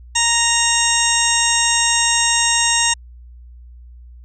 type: harmonic tone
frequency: 932.3 Hz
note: A#5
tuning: in tune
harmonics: 1 / 2 / 3 / 4 / 6 / 7 / 8 / 9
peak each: -22 / -22 / -22 / -22 / -22 / -22 / -22 / -22 dBFS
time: 0.15-2.94 s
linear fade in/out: 10 ms
effects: added 60 Hz sine -37 dBFS peak until 4.24 s